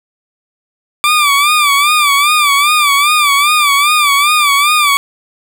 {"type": "tone with vibrato", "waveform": "20% pulse", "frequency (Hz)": 1173, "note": "D6", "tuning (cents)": -2, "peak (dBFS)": -3, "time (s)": [1.04, 4.97], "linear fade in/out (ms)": 0, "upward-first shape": "sine", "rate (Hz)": 2.5, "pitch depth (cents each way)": 87, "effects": ["7-bit"]}